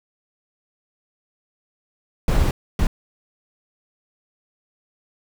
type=noise bursts at uneven times; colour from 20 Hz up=brown; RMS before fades=-17 dBFS; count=2; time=2.28-2.51 / 2.79-2.87 s; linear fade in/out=2 ms; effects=none